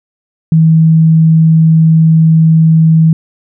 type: tone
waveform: sine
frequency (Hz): 160.9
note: E3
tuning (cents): -42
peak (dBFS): -3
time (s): 0.52-3.13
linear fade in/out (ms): 2
effects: none